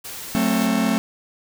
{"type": "noise", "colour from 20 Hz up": "white", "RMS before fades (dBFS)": -34, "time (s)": [0.04, 0.67], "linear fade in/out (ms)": 10}
{"type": "chord", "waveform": "45% pulse", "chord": "F# diminished", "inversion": "none", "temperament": "just", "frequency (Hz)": [185, 222, 266.4], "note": ["F#3", "A3", "C4"], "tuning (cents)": [0, 16, 31], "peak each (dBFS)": [-25, -20, -23], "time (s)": [0.35, 0.98], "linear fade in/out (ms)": 0}
{"effects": []}